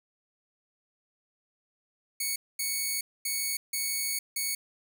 5% pulse tone bursts at uneven times, 2224 Hz, C#7, 5 cents sharp, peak -19 dBFS, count 5, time 2.2-2.36 / 2.59-3.01 / 3.25-3.57 / 3.73-4.19 / 4.36-4.55 s, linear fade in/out 5 ms, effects none

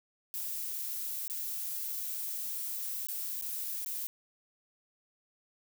violet noise with dropouts, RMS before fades -37 dBFS, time 0.34-4.07 s, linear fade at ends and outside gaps 0 ms, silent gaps 1.279-1.299 / 3.07-3.085 / 3.412-3.423 / 3.847-3.861 s, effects none

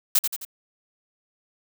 blue noise with echo, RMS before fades -18 dBFS, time 0.15-0.19 s, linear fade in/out 5 ms, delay 87 ms, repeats 3, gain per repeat -6 dB, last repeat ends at 0.451 s, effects none

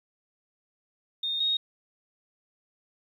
sine tone pair in turn, 3671 / 3735 Hz, A#7 / A#7, -27 / +3 cents, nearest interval unison, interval 30 cents, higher second, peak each -27 / -23 dBFS, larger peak second, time 1.23-1.4 / 1.4-1.57 s, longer neither, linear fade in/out 5 ms, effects 10-bit

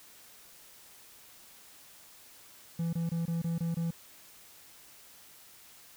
triangle tone bursts, 167.1 Hz, E3, 24 cents sharp, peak -27 dBFS, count 7, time 2.79-3.908 s, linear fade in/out 5 ms, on 140 ms, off 23 ms, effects white hiss -55 dBFS RMS until 5.96 s

